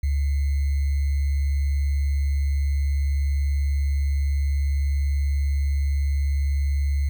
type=tone with sample-and-hold; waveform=sine; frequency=70.3 Hz; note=C#2; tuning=25 cents sharp; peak=-19 dBFS; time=0.03-7.09 s; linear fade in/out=5 ms; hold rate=2100 Hz; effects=none